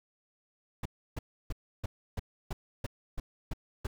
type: noise bursts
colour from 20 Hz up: brown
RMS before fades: -33 dBFS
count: 10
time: 0.83-3.87 s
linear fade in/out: 5 ms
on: 25 ms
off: 310 ms
effects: none